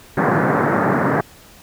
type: band-pass noise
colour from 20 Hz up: pink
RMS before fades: -17 dBFS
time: 0.17-1.21 s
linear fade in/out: 5 ms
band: 120 to 1800 Hz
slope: 48 dB/octave
effects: pink hiss -45 dBFS RMS until 1.62 s